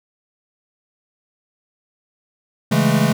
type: chord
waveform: square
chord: A major seventh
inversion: first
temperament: equal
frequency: 138.59 / 164.81 / 207.7 / 220 Hz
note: C#3 / E3 / G#3 / A3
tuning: 0 / 0 / 0 / 0 cents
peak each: -20 dBFS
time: 2.71-3.13 s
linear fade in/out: 10 ms
effects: none